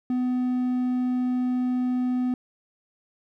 triangle tone, 250.8 Hz, B3, 27 cents sharp, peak -20 dBFS, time 0.1-2.34 s, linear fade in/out 2 ms, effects none

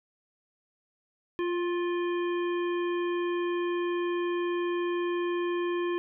harmonic tone with a mistuned harmonic, 349.2 Hz, F4, in tune, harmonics 1 / 3 / 5 / 7 / 9, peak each -27 / -37 / -41 / -45 / -47 dBFS, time 1.39-5.98 s, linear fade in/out 0 ms, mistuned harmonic 3, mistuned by +21 cents, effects none

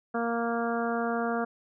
harmonic tone, 233.1 Hz, A#3, in tune, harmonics 1 / 2 / 3 / 4 / 5 / 6 / 7, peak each -31 / -32 / -32 / -41 / -37 / -36 / -42 dBFS, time 0.14-1.45 s, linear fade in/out 10 ms, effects none

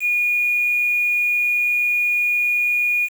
sine tone with quantisation, 2443 Hz, D#7, 32 cents flat, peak -16 dBFS, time 0-3.09 s, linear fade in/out 50 ms, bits 6, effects none

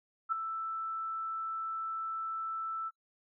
sine tone with ADSR envelope, 1323 Hz, E6, 6 cents sharp, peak -25 dBFS, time 0.29-2.91 s, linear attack 33 ms, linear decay 5 ms, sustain -9 dB, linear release 37 ms, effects noise-tail reverb RT60 0.1 s tail -25 dB re dry

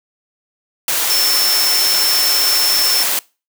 sine tone in noise, 5350 Hz, E8, 25 cents sharp, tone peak -14 dBFS, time 1.1-3.03 s, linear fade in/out 2 ms, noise white, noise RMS -17 dBFS, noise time 0.88-3.19 s, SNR 0 dB, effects noise-tail reverb RT60 0.3 s tail -23 dB re dry + high-pass 400 Hz 12 dB/octave

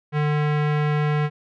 square tone with low-pass filter, 149.5 Hz, D3, 31 cents sharp, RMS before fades -21 dBFS, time 0.12-1.3 s, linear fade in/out 50 ms, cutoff 2200 Hz, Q 1.4, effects none

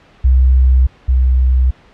sine tone pair in turn, 64.2 / 63.76 Hz, C2 / C2, -32 / -44 cents, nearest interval unison, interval 12 cents, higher first, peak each -6 / -8 dBFS, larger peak first, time 0.24-0.87 / 1.08-1.71 s, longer neither, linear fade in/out 10 ms, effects pink hiss -46 dBFS RMS until 1.93 s + low-pass 3000 Hz 12 dB/octave

